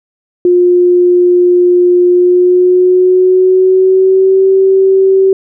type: tone with pitch glide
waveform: sine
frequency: 355.9 to 383.7 Hz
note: F4 to G4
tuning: +33 to -37 cents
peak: -4 dBFS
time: 0.45-5.33 s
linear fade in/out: 2 ms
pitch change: +130 cents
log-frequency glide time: 2.08-4.47 s
effects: none